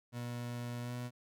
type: tone with pitch glide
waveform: 30% pulse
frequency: 120.6 to 122.78 Hz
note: B2 to B2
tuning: -41 to -10 cents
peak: -36 dBFS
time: 0.12-1.11 s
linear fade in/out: 50 ms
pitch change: +31 cents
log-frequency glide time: 0.81-0.93 s
effects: none